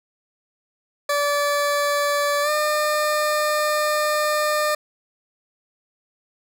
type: tone with pitch glide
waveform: 20% pulse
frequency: 578 to 603.6 Hz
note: D5 to D5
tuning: -28 to +47 cents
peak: -14 dBFS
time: 1.09-4.75 s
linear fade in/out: 5 ms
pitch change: +75 cents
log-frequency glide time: 2.42-2.5 s
effects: none